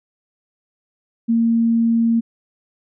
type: tone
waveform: sine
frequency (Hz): 230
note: A#3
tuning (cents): -23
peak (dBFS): -13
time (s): 1.28-2.21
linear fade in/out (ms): 20
effects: none